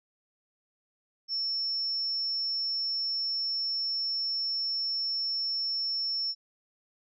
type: tone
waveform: sine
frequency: 5400 Hz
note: E8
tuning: 41 cents sharp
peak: -28 dBFS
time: 1.28-6.35 s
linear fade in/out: 50 ms
effects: none

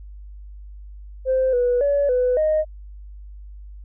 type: tone with pitch steps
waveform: sine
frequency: 521 / 489.7 / 569 / 499.9 / 620 Hz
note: C5 / B4 / C#5 / B4 / D#5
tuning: -7 / -15 / +45 / +21 / -6 cents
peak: -15 dBFS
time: 1.25-2.65 s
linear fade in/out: 50 ms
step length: 280 ms
effects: tanh soft clip ceiling -12 dBFS + added 50 Hz sine -36 dBFS peak until 3.84 s

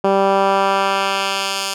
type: tone with band-pass filter sweep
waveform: 10% pulse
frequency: 195.4 Hz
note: G3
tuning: 5 cents flat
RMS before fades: -17 dBFS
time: 0.04-1.74 s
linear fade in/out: 5 ms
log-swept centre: 460 to 5700 Hz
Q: 0.75
effects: none

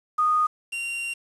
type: tone pair in turn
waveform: sine / 45% pulse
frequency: 1236 / 2763 Hz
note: D#6 / F7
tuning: -12 / -19 cents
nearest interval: octave + major second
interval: 1393 cents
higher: second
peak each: -18 / -28 dBFS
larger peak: first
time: 0.18-0.47 / 0.72-1.14 s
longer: second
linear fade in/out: 10 ms
effects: resampled to 24000 Hz + 8-bit

